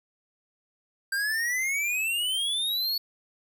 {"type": "exponential sweep", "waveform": "square", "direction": "up", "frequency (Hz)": [1568, 4448], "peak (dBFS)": -26, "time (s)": [1.12, 2.98], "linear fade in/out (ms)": 5, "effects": ["10-bit"]}